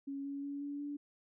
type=tone with pitch steps; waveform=sine; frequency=277.2 / 280.1 / 283 / 286 / 289 Hz; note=C#4 / C#4 / C#4 / D4 / D4; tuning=0 / +18 / +36 / -46 / -28 cents; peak=-38 dBFS; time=0.07-0.97 s; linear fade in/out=10 ms; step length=180 ms; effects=none